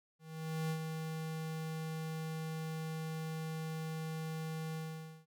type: tone with ADSR envelope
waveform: square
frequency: 159.3 Hz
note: D#3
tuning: 41 cents sharp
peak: -34 dBFS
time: 0.19-5.26 s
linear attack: 510 ms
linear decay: 78 ms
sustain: -5 dB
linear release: 510 ms
effects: none